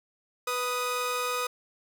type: tone pair together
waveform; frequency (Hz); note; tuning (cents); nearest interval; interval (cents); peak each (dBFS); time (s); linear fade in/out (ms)
sawtooth; 493.9 / 1245.3; B4 / D#6; 0 / +1; octave + major third; 1601; -28 / -26; 0.47-1.47; 5
effects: none